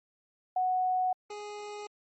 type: tone pair in turn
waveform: sine / 25% pulse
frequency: 739 / 415.5 Hz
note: F#5 / G#4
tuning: -2 / +1 cents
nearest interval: minor seventh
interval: 997 cents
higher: first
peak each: -25 / -35 dBFS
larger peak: first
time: 0.56-1.13 / 1.3-1.87 s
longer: neither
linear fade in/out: 5 ms
effects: MP3 32 kbps